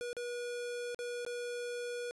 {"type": "tone with dropouts", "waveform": "square", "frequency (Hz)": 483.5, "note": "B4", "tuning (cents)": -37, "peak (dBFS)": -38, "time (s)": [0.01, 2.11], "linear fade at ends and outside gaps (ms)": 0, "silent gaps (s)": [[0.13, 0.167], [0.946, 0.99], [1.25, 1.264]], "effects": ["resampled to 24000 Hz"]}